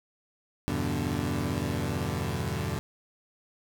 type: chord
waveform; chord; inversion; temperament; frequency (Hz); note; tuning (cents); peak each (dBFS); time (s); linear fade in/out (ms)
20% pulse; E minor seventh; none; equal; 82.41 / 98 / 123.47 / 146.83; E2 / G2 / B2 / D3; 0 / 0 / 0 / 0; -29; 0.68-2.79; 0
effects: none